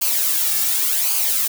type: noise with flanger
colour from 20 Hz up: blue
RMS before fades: -19 dBFS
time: 0.01-1.48 s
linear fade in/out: 10 ms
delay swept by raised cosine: 0.53 to 2.03 ms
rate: 0.89 Hz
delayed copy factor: -0.6
effects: none